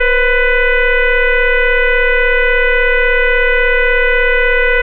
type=tone with frequency modulation; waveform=sine; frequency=987.8 Hz; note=B5; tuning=in tune; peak=-8 dBFS; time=0-4.82 s; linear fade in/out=10 ms; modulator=503 Hz; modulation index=2.6; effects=none